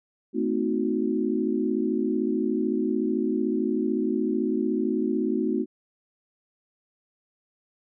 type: tone cluster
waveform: sine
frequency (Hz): 220.8 / 256.8 / 314.5 / 368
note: A3 / C4 / D#4 / F#4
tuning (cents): +6 / -32 / +19 / -9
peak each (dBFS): -28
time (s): 0.33-5.66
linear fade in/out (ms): 50
effects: none